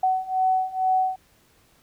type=beating tone pair; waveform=sine; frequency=749 / 751.2 Hz; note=F#5 / F#5; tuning=+21 / +26 cents; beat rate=2.2 Hz; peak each=-24 / -22 dBFS; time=0.03-1.16 s; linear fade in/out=5 ms; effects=pink hiss -60 dBFS RMS until 1.82 s